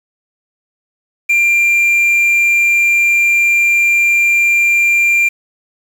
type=tone with quantisation; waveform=triangle; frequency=2381 Hz; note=D7; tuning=23 cents sharp; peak=-7 dBFS; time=1.29-5.29 s; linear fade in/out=10 ms; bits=6; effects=none